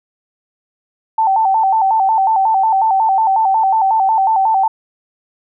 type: tone with vibrato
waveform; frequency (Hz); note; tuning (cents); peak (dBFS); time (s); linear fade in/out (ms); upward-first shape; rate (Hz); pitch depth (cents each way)
sine; 827; G#5; -8; -10; 1.18-4.68; 5; square; 5.5; 120
effects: none